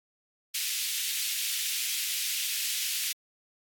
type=high-pass noise; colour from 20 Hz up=pink; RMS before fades=-31 dBFS; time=0.54-3.13 s; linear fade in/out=10 ms; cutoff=2500 Hz; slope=24 dB/octave; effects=AAC 64 kbps